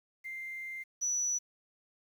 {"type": "tone pair in turn", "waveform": "sine", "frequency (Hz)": [2093, 5920], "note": ["C7", "F#8"], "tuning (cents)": [0, 0], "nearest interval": "octave + tritone", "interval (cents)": 1800, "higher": "second", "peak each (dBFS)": [-38, -28], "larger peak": "second", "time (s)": [[0.24, 0.84], [1.01, 1.39]], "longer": "first", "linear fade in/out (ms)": 20, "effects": ["tanh soft clip ceiling -25 dBFS", "10-bit"]}